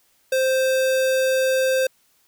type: tone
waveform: square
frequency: 523.3 Hz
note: C5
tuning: in tune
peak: -18 dBFS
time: 0.32-1.87 s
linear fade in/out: 5 ms
effects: white hiss -62 dBFS RMS until 2.27 s